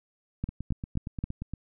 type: two click trains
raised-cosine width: 5 ms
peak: -22 / -17 dBFS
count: 10 / 4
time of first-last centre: 0.49-1.537 / 0.44-1.24 s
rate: 8.6 / 3.75 Hz
effects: none